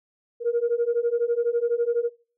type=beating tone pair; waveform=sine; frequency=466.2 / 478.2 Hz; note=A#4 / A#4; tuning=0 / +44 cents; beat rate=12 Hz; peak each=-23 dBFS; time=0.4-2.1 s; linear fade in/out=50 ms; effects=noise-tail reverb RT60 0.4 s tail -23 dB re dry + tanh soft clip ceiling -15 dBFS